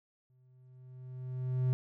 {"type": "tone with exponential growth", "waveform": "triangle", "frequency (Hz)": 127.8, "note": "C3", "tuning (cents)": -40, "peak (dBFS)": -23, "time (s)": [0.3, 1.73], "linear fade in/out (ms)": 0, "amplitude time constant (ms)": 310, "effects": []}